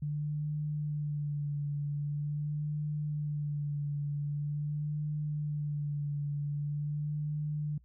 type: tone with vibrato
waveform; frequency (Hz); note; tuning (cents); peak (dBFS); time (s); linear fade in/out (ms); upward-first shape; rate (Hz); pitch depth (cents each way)
sine; 147.4; D3; +7; -31; 0.02-7.78; 5; sine; 0.44; 30
effects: noise-tail reverb RT60 0.1 s tail -25 dB re dry + added 60 Hz sine -58 dBFS peak until 7.84 s